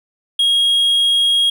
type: tone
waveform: triangle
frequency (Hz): 3277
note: G#7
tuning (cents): -24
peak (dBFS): -10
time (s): 0.39-1.5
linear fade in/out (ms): 5
effects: none